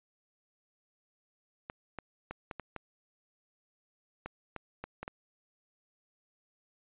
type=clicks; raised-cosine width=0.5 ms; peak=-24 dBFS; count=11; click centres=1.699 / 1.987 / 2.31 / 2.512 / 2.597 / 2.763 / 4.26 / 4.563 / 4.84 / 5.03 / 5.079 s; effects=resampled to 8000 Hz